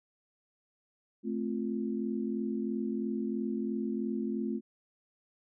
sine chord, F major, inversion first, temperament equal with one note detuned, 218.6 / 261.6 / 349.2 Hz, A3 / C4 / F4, -11 / 0 / 0 cents, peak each -33 / -36 / -37 dBFS, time 1.23-4.61 s, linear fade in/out 50 ms, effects none

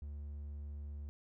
triangle tone, 72.7 Hz, D2, 17 cents flat, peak -40 dBFS, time 0.02-1.09 s, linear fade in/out 0 ms, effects none

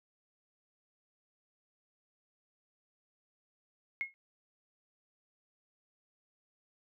sine tone with exponential decay, 2162 Hz, C#7, 44 cents flat, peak -28 dBFS, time 4.01-4.14 s, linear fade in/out 0 ms, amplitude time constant 27 ms, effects none

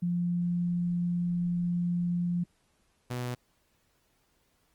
sine / sawtooth tone pair in turn, 174.6 / 123.46 Hz, F3 / B2, 0 / 0 cents, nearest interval tritone, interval 600 cents, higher first, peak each -26 / -28 dBFS, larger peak first, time 0.02-2.44 / 3.1-3.35 s, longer first, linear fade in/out 10 ms, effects pink hiss -71 dBFS RMS until 4.74 s + Opus 24 kbps

